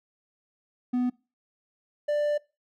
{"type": "tone pair in turn", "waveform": "triangle", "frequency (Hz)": [248.2, 590.3], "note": ["B3", "D5"], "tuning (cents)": [9, 9], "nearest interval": "octave + minor third", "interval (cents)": 1500, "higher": "second", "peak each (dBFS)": -21, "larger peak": "neither", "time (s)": [[0.93, 1.1], [2.08, 2.38]], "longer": "second", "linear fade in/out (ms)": 10, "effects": ["noise-tail reverb RT60 0.3 s tail -23 dB re dry"]}